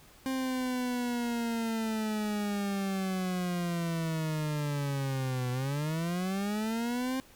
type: linear two-way sweep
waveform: 40% pulse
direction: down then up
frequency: 264.7 to 123.9 to 264.7 Hz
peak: -29 dBFS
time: 0.26-7.2 s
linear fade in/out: 0 ms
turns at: 5.51 s
effects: pink hiss -57 dBFS RMS until 7.35 s